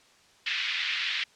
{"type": "band-pass noise", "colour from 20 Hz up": "pink", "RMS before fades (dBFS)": -30, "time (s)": [0.46, 1.24], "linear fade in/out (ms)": 5, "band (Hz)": [2000, 3800], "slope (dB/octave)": 24, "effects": ["white hiss -59 dBFS RMS until 1.35 s", "low-pass 6000 Hz 12 dB/octave"]}